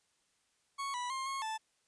40% pulse tone with pitch steps, 1107 / 982 / 1062 / 1087 / 878 Hz, C#6 / B5 / C6 / C#6 / A5, -3 / -10 / +25 / -34 / -4 cents, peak -35 dBFS, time 0.78-1.58 s, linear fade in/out 20 ms, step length 160 ms, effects white hiss -75 dBFS RMS until 1.87 s + resampled to 22050 Hz

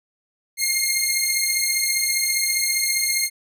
10% pulse beating tone pair, 2123 / 2138 Hz, C7 / C7, +25 / +37 cents, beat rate 15 Hz, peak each -13 dBFS, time 0.57-3.3 s, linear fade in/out 50 ms, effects none

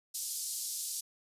white band-pass noise, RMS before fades -38 dBFS, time 0.14-1.01 s, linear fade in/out 10 ms, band 4600 to 12000 Hz, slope 24 dB/octave, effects resampled to 32000 Hz

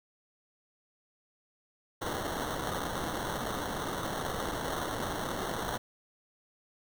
blue noise with sample-and-hold, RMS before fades -35 dBFS, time 2.01-5.78 s, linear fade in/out 10 ms, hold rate 2450 Hz, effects none

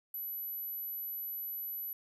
sine tone, 11920 Hz, F#9, 12 cents sharp, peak -37 dBFS, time 0.14-1.93 s, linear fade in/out 2 ms, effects none

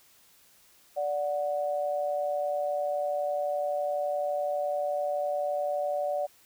sine tone pair together, 584.2 / 736 Hz, D5 / F#5, -9 / -9 cents, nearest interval major third, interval 400 cents, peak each -28 / -32 dBFS, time 0.96-6.27 s, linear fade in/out 20 ms, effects white hiss -60 dBFS RMS until 6.45 s

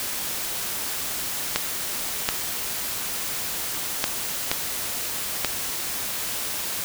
clicks, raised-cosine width 0.2 ms, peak -3 dBFS, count 5, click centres 1.56 / 2.289 / 4.041 / 4.515 / 5.447 s, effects white hiss -29 dBFS RMS until 6.84 s

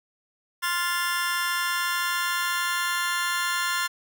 sawtooth chord, F major, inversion second, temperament just, 1047.7 / 1396.9 / 1746.1 Hz, C6 / F6 / A6, +2 / 0 / -14 cents, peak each -25 dBFS, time 0.62-3.88 s, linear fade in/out 20 ms, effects none

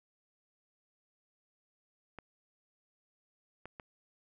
clicks, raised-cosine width 0.5 ms, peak -30 dBFS, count 3, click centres 2.187 / 3.656 / 3.798 s, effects none

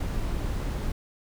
brown noise, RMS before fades -29 dBFS, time 0-0.92 s, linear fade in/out 5 ms, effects none

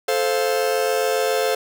45% pulse chord, F major, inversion first, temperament just, 436.5 / 523.8 / 698.5 Hz, A4 / C5 / F5, -14 / +2 / 0 cents, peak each -22 / -22 / -25 dBFS, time 0.08-1.55 s, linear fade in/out 5 ms, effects none

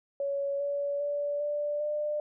sine tone with pitch steps, 560 / 569.1 / 578.4 / 587.8 / 597.4 Hz, C#5 / C#5 / D5 / D5 / D5, +18 / +45 / -27 / +1 / +29 cents, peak -28 dBFS, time 0.2-2.2 s, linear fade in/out 2 ms, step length 400 ms, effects none

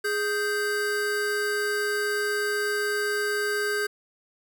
square tone pair together, 415.3 / 1568 Hz, G#4 / G6, 0 / 0 cents, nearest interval octave + major seventh, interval 2300 cents, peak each -28 dBFS, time 0.04-3.87 s, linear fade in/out 10 ms, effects none

